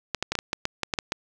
clicks, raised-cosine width 0.2 ms, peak -8 dBFS, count 11, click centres 0.147 / 0.226 / 0.32 / 0.353 / 0.389 / 0.531 / 0.654 / 0.833 / 0.938 / 0.988 / 1.121 s, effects none

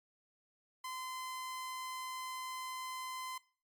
sawtooth tone, 1029 Hz, C6, 29 cents flat, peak -37 dBFS, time 0.84-3.38 s, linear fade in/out 5 ms, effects noise-tail reverb RT60 0.4 s tail -19 dB re dry + MP3 96 kbps

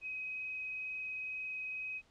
sine tone with frequency modulation, 2529 Hz, D#7, 28 cents sharp, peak -38 dBFS, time 0.01-2.02 s, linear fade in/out 50 ms, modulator 22.1 Hz, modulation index 0.72, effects pink hiss -68 dBFS RMS until 2.1 s + low-pass 6000 Hz 12 dB/octave

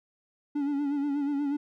triangle tone with vibrato, 285.3 Hz, C#4, 50 cents sharp, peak -24 dBFS, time 0.55-1.57 s, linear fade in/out 10 ms, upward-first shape sine, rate 8.3 Hz, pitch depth 55 cents each way, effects none

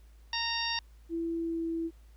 harmonic tone, 926 Hz, A#5, 12 cents flat, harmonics 1 / 2 / 3 / 4 / 5 / 6, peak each -37 / -37 / -37 / -37 / -37 / -37 dBFS, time 0.33-0.79 s, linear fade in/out 2 ms
sine tone with pitch glide, 332.9 to 330 Hz, E4 to E4, +17 to +2 cents, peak -30 dBFS, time 1.09-1.91 s, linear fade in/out 50 ms, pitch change -15 cents, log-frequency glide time 1.36-1.64 s
effects added 55 Hz sine -52 dBFS peak until 2.16 s + pink hiss -68 dBFS RMS until 2.16 s

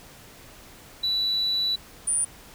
sine tone pair in turn, 3951 / 9376 Hz, B7 / D9, 0 / -4 cents, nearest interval octave + minor third, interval 1496 cents, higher second, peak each -21 / -20 dBFS, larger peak second, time 1.03-1.76 / 2.07-2.25 s, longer first, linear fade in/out 10 ms, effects tanh soft clip ceiling -18 dBFS + pink hiss -48 dBFS RMS until 2.54 s

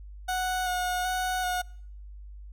30% pulse tone with vibrato, 732 Hz, F#5, 19 cents flat, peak -24 dBFS, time 0.28-1.62 s, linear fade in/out 10 ms, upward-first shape square, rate 1.3 Hz, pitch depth 15 cents each way, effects noise-tail reverb RT60 0.7 s tail -26 dB re dry + added 50 Hz sine -41 dBFS peak until 2.52 s

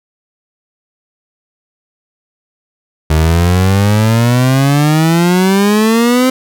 30% pulse exponential sweep, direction up, 76.4 to 260.7 Hz, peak -5 dBFS, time 3.1-6.3 s, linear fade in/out 5 ms, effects none

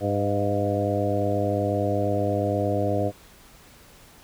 harmonic tone with a mistuned harmonic, 101.2 Hz, G#2, 44 cents flat, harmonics 1 / 2 / 3 / 4 / 5 / 6 / 7, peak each -27 / -32 / -29 / -32 / -28 / -28 / -31 dBFS, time 0-3.12 s, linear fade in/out 50 ms, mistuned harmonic 6, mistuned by +36 cents, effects pink hiss -51 dBFS RMS until 4.23 s

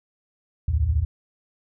sine tone cluster, 65.9 / 79.4 / 111.2 Hz, C2 / D#2 / A2, +13 / +36 / +19 cents, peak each -25 / -20 / -28 dBFS, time 0.68-1.05 s, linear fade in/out 5 ms, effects none

